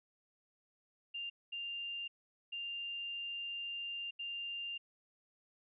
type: tone bursts at uneven times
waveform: sine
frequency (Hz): 2794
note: F7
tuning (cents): 0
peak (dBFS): -39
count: 4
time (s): 1.14-1.3 / 1.52-2.08 / 2.52-4.11 / 4.19-4.78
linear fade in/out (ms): 10
effects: none